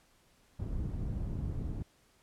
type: low-pass noise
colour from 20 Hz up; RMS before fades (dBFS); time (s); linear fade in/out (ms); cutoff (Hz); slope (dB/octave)
white; -36; 0.59-1.83; 10; 120; 12
effects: pink hiss -67 dBFS RMS until 2.22 s + low-pass 12000 Hz 12 dB/octave